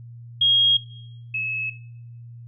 sine tone pair in turn, 3266 / 2585 Hz, G#7 / E7, -30 / -34 cents, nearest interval major third, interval 404 cents, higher first, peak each -15 / -23 dBFS, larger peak first, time 0.41-0.77 / 1.34-1.7 s, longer neither, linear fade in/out 5 ms, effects noise-tail reverb RT60 0.8 s tail -19 dB re dry + added 118 Hz sine -38 dBFS peak until 2.47 s

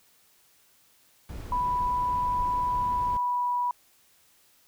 brown noise, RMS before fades -37 dBFS, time 1.29-3.17 s, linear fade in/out 2 ms
sine tone with pitch glide, 987.8 to 978.1 Hz, B5 to B5, 0 to -17 cents, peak -24 dBFS, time 1.52-3.71 s, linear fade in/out 2 ms, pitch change -17 cents, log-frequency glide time 2.79-3.57 s
effects white hiss -62 dBFS RMS until 4.67 s

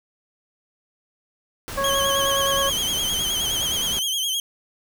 pink noise, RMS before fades -33 dBFS, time 1.68-3.99 s, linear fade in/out 0 ms
harmonic tone, 551 Hz, C#5, 11 cents flat, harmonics 1 / 2 / 3, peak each -24 / -24 / -30 dBFS, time 1.77-2.7 s, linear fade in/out 10 ms
sawtooth tone with vibrato, 3174 Hz, G7, 21 cents sharp, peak -19 dBFS, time 1.84-4.4 s, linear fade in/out 2 ms, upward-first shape sine, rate 9.6 Hz, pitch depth 74 cents each way
effects none

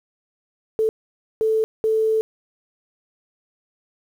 sine tone bursts at uneven times, 440 Hz, A4, in tune, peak -16 dBFS, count 3, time 0.79-0.89 / 1.41-1.64 / 1.84-2.21 s, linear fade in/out 0 ms, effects 8-bit

